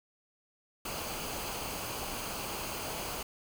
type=noise with comb filter; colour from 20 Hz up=pink; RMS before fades=-38 dBFS; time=0.85-3.23 s; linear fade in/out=5 ms; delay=0.54 ms; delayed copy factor=-0.5; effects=none